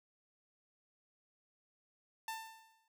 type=tone with exponential decay; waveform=sawtooth; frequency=892 Hz; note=A5; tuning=23 cents sharp; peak=-34 dBFS; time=2.28-2.88 s; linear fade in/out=2 ms; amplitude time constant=130 ms; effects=none